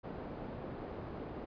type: low-pass noise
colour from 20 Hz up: white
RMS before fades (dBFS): -44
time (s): 0.03-1.46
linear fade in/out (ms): 20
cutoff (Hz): 540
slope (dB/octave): 12
effects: resampled to 11025 Hz